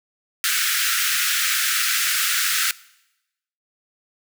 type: high-pass noise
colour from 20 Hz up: pink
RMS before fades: -21 dBFS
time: 0.44-2.71 s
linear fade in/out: 0 ms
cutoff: 1300 Hz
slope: 96 dB/octave
effects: noise-tail reverb RT60 0.9 s tail -21 dB re dry